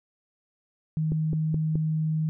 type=tone; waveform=sine; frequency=156.9 Hz; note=D#3; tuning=15 cents sharp; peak=-23 dBFS; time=0.97-2.29 s; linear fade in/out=0 ms
type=click train; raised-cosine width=3 ms; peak=-18 dBFS; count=4; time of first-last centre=1.12-1.756 s; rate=4.72 Hz
effects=none